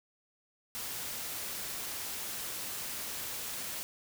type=noise; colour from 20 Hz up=white; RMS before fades=-39 dBFS; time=0.75-3.83 s; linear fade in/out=0 ms; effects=none